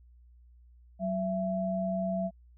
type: tone pair together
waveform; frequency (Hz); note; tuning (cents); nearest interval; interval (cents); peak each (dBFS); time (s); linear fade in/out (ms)
sine; 187.4 / 667.8; F#3 / E5; +22 / +22; octave + minor seventh; 2200; -31 / -31; 0.99-2.31; 50
effects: added 60 Hz sine -54 dBFS peak until 2.57 s